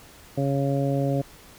harmonic tone, 138.59 Hz, C#3, in tune, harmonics 1 / 2 / 3 / 4 / 5, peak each -24 / -27 / -32 / -28 / -34 dBFS, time 0.37-1.22 s, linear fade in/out 10 ms, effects pink hiss -49 dBFS RMS until 1.58 s

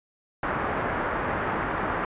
white low-pass noise, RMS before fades -28 dBFS, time 0.43-2.05 s, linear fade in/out 2 ms, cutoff 1600 Hz, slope 24 dB/octave, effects resampled to 8000 Hz

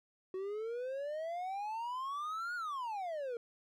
triangle exponential two-way sweep, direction up then down, 370 to 1466 to 457.9 Hz, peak -35 dBFS, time 0.34-3.37 s, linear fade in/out 2 ms, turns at 2.55 s, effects none

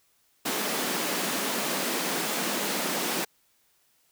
pink high-pass noise, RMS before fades -29 dBFS, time 0.45-3.25 s, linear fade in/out 10 ms, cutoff 180 Hz, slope 48 dB/octave, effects white hiss -67 dBFS RMS until 4.11 s

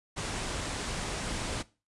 pink low-pass noise, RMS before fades -35 dBFS, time 0.16-1.63 s, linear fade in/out 20 ms, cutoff 10000 Hz, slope 48 dB/octave, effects noise-tail reverb RT60 0.3 s tail -19 dB re dry + resampled to 24000 Hz

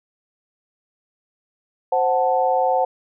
sine chord, F# diminished, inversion second, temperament equal, 523.3 / 740 / 880 Hz, C5 / F#5 / A5, 0 / 0 / 0 cents, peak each -20 / -19 / -22 dBFS, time 1.92-2.85 s, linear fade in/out 5 ms, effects none

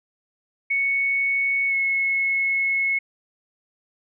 sine tone with pitch glide, 2217 to 2185 Hz, C#7 to C#7, 0 to -26 cents, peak -19 dBFS, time 0.7-2.99 s, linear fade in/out 10 ms, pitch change -26 cents, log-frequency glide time 1.68-1.74 s, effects none

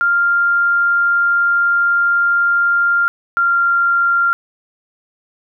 sine tone pair in turn, 1396 / 1387.2 Hz, F6 / F6, -1 / -12 cents, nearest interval unison, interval 11 cents, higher first, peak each -11 dBFS, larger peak neither, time 0.01-3.08 / 3.37-4.33 s, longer first, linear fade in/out 0 ms, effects none

